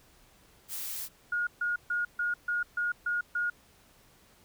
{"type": "noise", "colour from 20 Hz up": "blue", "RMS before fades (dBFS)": -37, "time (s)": [0.68, 1.09], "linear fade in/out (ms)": 50}
{"type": "tone bursts", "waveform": "sine", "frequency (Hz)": 1434, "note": "F6", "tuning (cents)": 45, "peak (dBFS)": -27, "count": 8, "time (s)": [1.32, 3.5], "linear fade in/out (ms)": 5, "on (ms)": 150, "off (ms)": 140}
{"effects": ["pink hiss -61 dBFS RMS until 4.44 s"]}